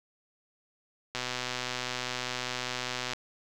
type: click train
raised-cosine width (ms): 0.2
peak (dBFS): -15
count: 249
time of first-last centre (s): 1.15-3.134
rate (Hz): 125
effects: none